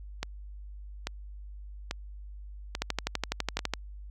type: two click trains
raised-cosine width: 0.2 ms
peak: -11 / -14 dBFS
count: 12 / 5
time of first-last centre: 2.82-3.737 / 0.23-3.591 s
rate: 12 / 1.19 Hz
effects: added 50 Hz sine -41 dBFS peak until 4.1 s